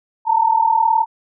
sine tone pair together, 889 / 928.4 Hz, A5 / A#5, +18 / -7 cents, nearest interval minor second, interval 75 cents, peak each -14 / -16 dBFS, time 0.25-1.06 s, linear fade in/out 50 ms, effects none

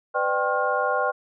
sine tone cluster, 502 / 599 / 783 / 1077 / 1413 Hz, B4 / D5 / G5 / C6 / F6, +28 / +34 / -2 / +50 / +20 cents, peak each -27 dBFS, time 0.14-1.12 s, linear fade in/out 20 ms, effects none

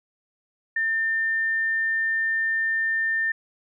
sine tone, 1800 Hz, A6, 39 cents sharp, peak -21 dBFS, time 0.76-3.32 s, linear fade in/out 5 ms, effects none

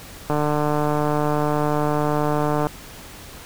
click train, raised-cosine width 1 ms, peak -8 dBFS, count 354, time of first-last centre 0.3-2.669 s, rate 149 Hz, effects pink hiss -40 dBFS RMS until 3.45 s

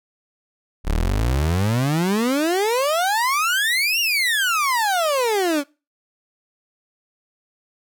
30% pulse exponential two-way sweep, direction up then down, 32.74 to 2874 to 273.4 Hz, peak -15 dBFS, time 0.84-5.64 s, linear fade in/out 50 ms, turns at 4 s, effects noise-tail reverb RT60 0.3 s tail -24 dB re dry

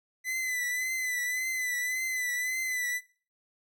45% pulse tone with vibrato, 2010 Hz, B6, 30 cents sharp, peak -29 dBFS, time 0.24-3.01 s, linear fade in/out 50 ms, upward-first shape triangle, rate 1.8 Hz, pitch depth 54 cents each way, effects noise-tail reverb RT60 0.4 s tail -20 dB re dry

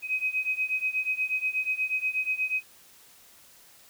sine beating tone pair, 2521 / 2529.3 Hz, D#7 / D#7, +22 / +28 cents, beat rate 8.3 Hz, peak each -28 / -30 dBFS, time 0.02-2.63 s, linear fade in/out 50 ms, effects white hiss -55 dBFS RMS until 3.89 s

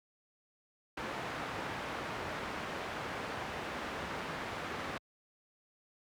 white low-pass noise, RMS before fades -40 dBFS, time 0.97-4.98 s, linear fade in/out 5 ms, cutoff 1600 Hz, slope 12 dB/octave, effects high-pass 60 Hz 12 dB/octave

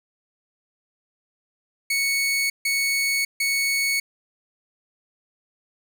sawtooth tone bursts, 2217 Hz, C#7, in tune, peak -17 dBFS, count 3, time 1.9-4 s, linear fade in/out 5 ms, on 600 ms, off 150 ms, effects none

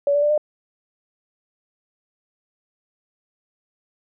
sine tone with pitch steps, 569 / 580 / 591.1 / 602.5 Hz, C#5 / D5 / D5 / D5, +45 / -22 / +11 / +44 cents, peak -15 dBFS, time 0.07-0.378 s, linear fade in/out 2 ms, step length 77 ms, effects none

